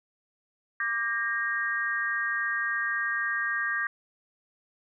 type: chord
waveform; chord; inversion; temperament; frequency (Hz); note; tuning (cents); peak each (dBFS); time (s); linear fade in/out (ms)
sine; G minor; second; equal with one note detuned; 1174.7 / 1608.3 / 1864.7; D6 / G6 / Bb6; 0 / +44 / 0; -34 / -29 / -30; 0.8-3.87; 2
effects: none